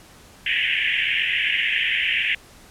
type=band-pass noise; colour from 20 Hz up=white; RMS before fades=-22 dBFS; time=0.46-2.35 s; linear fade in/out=5 ms; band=1700 to 3100 Hz; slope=96 dB/octave; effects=pink hiss -48 dBFS RMS until 2.7 s + low-pass 12000 Hz 12 dB/octave